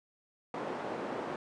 white band-pass noise, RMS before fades -38 dBFS, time 0.54-1.36 s, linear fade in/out 2 ms, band 240 to 730 Hz, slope 12 dB/octave, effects resampled to 22050 Hz

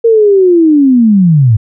sine linear sweep, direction down, 466.2 to 101.3 Hz, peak -3 dBFS, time 0.04-1.57 s, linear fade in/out 10 ms, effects none

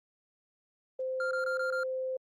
sine tone, 519 Hz, C5, 14 cents flat, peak -31 dBFS, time 0.99-2.17 s, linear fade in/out 5 ms
triangle tone bursts, 1396.9 Hz, F6, in tune, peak -30 dBFS, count 5, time 1.2-1.834 s, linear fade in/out 2 ms, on 110 ms, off 21 ms
effects Opus 32 kbps

